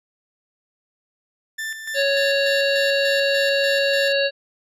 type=tone with tremolo; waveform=40% pulse; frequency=1773 Hz; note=A6; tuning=13 cents sharp; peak=-25 dBFS; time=1.58-4.13 s; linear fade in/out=10 ms; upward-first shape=square; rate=3.4 Hz; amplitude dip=55%
type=harmonic tone; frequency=555 Hz; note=C#5; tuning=2 cents sharp; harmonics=1 / 3 / 5 / 7 / 8; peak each=-19 / -24 / -26 / -27 / -28 dBFS; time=1.94-4.31 s; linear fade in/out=50 ms
effects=resampled to 32000 Hz